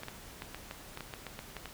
clicks, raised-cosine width 0.3 ms, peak -24 dBFS, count 12, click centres 0.034 / 0.084 / 0.421 / 0.546 / 0.711 / 0.974 / 1.007 / 1.138 / 1.267 / 1.391 / 1.567 / 1.657 s, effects pink hiss -50 dBFS RMS until 1.73 s

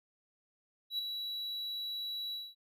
triangle tone with ADSR envelope, 3916 Hz, B7, 15 cents flat, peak -29 dBFS, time 0.9-2.55 s, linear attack 86 ms, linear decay 10 ms, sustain -6 dB, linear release 220 ms, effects none

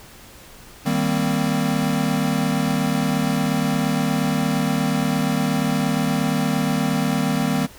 square chord, C minor seventh, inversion first, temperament equal, 155.56 / 196 / 233.1 / 261.6 Hz, Eb3 / G3 / Bb3 / C4, 0 / 0 / 0 / 0 cents, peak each -25 dBFS, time 0.85-7.67 s, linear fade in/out 20 ms, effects pink hiss -44 dBFS RMS until 7.78 s

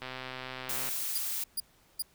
click train, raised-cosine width 0.3 ms, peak -23 dBFS, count 113, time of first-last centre 0.02-0.888 s, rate 129 Hz
blue noise, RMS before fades -34 dBFS, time 0.69-1.44 s, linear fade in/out 5 ms
5% pulse tone bursts, 4842 Hz, D#8, 48 cents flat, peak -23 dBFS, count 3, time 1.15-2.023 s, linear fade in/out 5 ms, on 31 ms, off 390 ms
effects pink hiss -64 dBFS RMS until 2.14 s

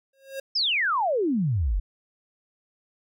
square tone with exponential growth, 541 Hz, C#5, 42 cents flat, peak -29 dBFS, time 0.13-0.4 s, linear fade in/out 5 ms, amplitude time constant 58 ms
sine exponential sweep, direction down, 5420 to 40.53 Hz, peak -21 dBFS, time 0.55-1.8 s, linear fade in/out 10 ms
effects none

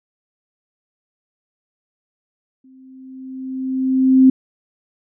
sine tone with exponential growth, 261.6 Hz, C4, in tune, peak -5 dBFS, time 2.64-4.3 s, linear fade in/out 5 ms, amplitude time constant 360 ms, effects none

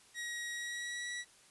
sawtooth tone with pitch glide, 1900 to 1938.8 Hz, A#6 to B6, +33 to -32 cents, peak -35 dBFS, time 0.14-1.25 s, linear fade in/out 50 ms, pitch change +35 cents, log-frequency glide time 0.52-1.11 s, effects white hiss -62 dBFS RMS until 1.5 s + resampled to 24000 Hz

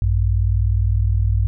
sine tone pair together, 58.27 / 98 Hz, A#1 / G2, 0 / 0 cents, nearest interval major sixth, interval 900 cents, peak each -17 dBFS, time 0.02-1.47 s, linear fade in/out 0 ms, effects none

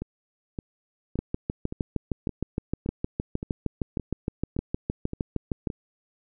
two click trains, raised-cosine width 3 ms, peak -19 / -13 dBFS, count 11 / 30, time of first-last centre 0.02-5.702 / 1.19-5.672 s, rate 1.76 / 6.47 Hz, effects none

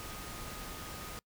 sine tone in noise, 1244.5 Hz, D#6, in tune, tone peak -51 dBFS, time 0-1.19 s, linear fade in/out 0 ms, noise pink, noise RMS -44 dBFS, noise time 0-1.19 s, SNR -10 dB, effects noise-tail reverb RT60 0.1 s tail -25 dB re dry

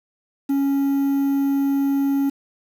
triangle tone with quantisation, 277.2 Hz, C#4, in tune, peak -15 dBFS, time 0.49-2.3 s, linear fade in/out 10 ms, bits 7, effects none

